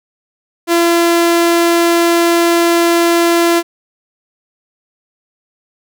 sawtooth tone, 340.1 Hz, F4, 46 cents flat, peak -5 dBFS, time 0.67-3.63 s, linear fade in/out 50 ms, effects none

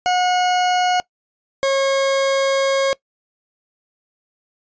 40% pulse tone pair in turn, 726 / 543.9 Hz, F#5 / C#5, -33 / -33 cents, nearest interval perfect fourth, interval 500 cents, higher first, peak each -14 dBFS, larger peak neither, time 0.06-1 / 1.63-2.93 s, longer second, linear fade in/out 0 ms, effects noise-tail reverb RT60 0.1 s tail -22 dB re dry + resampled to 16000 Hz

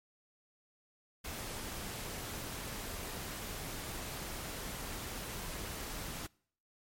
pink noise, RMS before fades -42 dBFS, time 1.24-6.27 s, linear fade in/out 10 ms, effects noise-tail reverb RT60 0.6 s tail -26 dB re dry + MP3 64 kbps

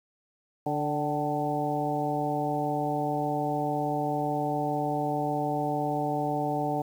harmonic tone with a mistuned harmonic, 146.83 Hz, D3, in tune, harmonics 1 / 2 / 3 / 4 / 5 / 6, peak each -34 / -32 / -35 / -34 / -30 / -36 dBFS, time 0.66-6.82 s, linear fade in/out 5 ms, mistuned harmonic 5, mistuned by +51 cents, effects 9-bit

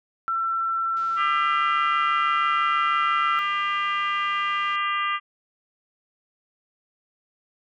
sine tone, 1344 Hz, E6, 33 cents sharp, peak -22 dBFS, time 0.28-3.39 s, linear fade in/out 0 ms
click train, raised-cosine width 0.2 ms, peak -32 dBFS, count 709, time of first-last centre 0.97-4.756 s, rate 187 Hz
harmonic tone, 399.3 Hz, G4, 32 cents sharp, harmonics 3 / 4 / 5 / 6 / 7 / 8, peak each -24 / -35 / -29 / -37 / -32 / -39 dBFS, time 1.16-5.2 s, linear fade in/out 50 ms
effects none

